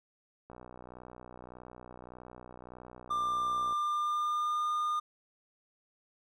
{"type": "click train", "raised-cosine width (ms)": 1, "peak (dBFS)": -34, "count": 200, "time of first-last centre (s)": [0.5, 3.725], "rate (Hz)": 61.7}
{"type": "tone with pitch glide", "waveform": "triangle", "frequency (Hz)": [1192, 1214.9], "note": ["D6", "D#6"], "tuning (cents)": [25, -42], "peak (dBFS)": -27, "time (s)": [3.1, 5], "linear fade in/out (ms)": 10, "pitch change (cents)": 33, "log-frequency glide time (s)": [3.65, 4.71]}
{"effects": []}